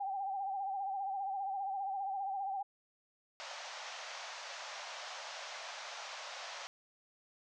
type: tone with vibrato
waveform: sine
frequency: 784 Hz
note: G5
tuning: in tune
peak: -35 dBFS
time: 0-2.63 s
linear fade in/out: 10 ms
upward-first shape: sine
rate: 15 Hz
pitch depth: 60 cents each way
type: band-pass noise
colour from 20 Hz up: pink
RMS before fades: -46 dBFS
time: 3.4-6.67 s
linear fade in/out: 0 ms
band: 580 to 6600 Hz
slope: 48 dB/octave
effects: none